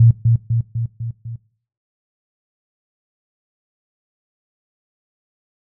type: tone with echo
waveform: sine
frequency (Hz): 115.6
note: A#2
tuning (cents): -14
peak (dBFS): -6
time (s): 0-0.11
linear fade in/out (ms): 5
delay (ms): 250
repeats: 5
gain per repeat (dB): -4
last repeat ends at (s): 1.36
effects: noise-tail reverb RT60 0.5 s tail -20 dB re dry